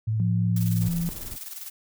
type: tone with vibrato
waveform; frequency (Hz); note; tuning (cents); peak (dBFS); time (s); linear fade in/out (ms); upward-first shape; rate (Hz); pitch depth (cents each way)
sine; 110; A2; 0; -22; 0.07-0.89; 10; sine; 17; 25
type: tone with pitch glide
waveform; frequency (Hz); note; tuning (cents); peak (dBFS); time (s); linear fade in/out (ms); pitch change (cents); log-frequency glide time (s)
sine; 174.61 to 169.15; F3 to E3; 0 to +45; -24; 0.2-1.09; 0; -55; 0.43-0.96
type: noise with tremolo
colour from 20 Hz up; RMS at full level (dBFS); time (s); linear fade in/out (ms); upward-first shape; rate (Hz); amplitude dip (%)
blue; -36; 0.56-1.7; 5; square; 20; 55
type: noise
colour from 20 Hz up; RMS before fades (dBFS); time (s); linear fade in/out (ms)
brown; -38; 0.8-1.37; 20
effects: none